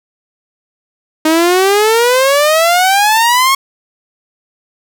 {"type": "exponential sweep", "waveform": "sawtooth", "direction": "up", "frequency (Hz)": [310, 1100], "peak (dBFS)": -4, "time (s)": [1.25, 3.55], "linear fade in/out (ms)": 5, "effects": []}